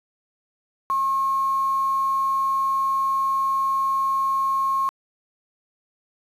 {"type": "tone with quantisation", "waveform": "sine", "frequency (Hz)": 1080, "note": "C#6", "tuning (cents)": -45, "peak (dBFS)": -19, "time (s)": [0.9, 4.89], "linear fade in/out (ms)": 0, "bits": 7, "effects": ["resampled to 32000 Hz"]}